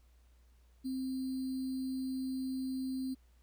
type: tone with sample-and-hold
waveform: sine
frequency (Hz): 261.6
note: C4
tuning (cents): 0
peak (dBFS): -34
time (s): 0.84-3.15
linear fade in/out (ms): 20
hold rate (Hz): 4410
effects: added 60 Hz sine -61 dBFS peak until 3.42 s + pink hiss -74 dBFS RMS until 3.42 s